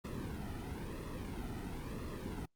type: noise with flanger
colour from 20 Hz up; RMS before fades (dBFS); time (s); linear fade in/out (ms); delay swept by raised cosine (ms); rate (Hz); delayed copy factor
brown; -42; 0.04-2.46; 10; 1.3 to 1.84; 1; -0.7
effects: noise-tail reverb RT60 0.1 s tail -23 dB re dry + Opus 48 kbps